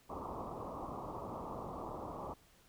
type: low-pass noise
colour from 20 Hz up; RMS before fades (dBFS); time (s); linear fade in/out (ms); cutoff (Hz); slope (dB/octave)
white; -44; 0.09-2.34; 10; 1200; 96
effects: pink hiss -66 dBFS RMS until 2.68 s